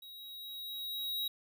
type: tone with level ramp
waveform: square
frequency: 3826 Hz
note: A#7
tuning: 44 cents sharp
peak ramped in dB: -49 to -33 dBFS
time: 0.02-1.28 s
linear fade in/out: 5 ms
effects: none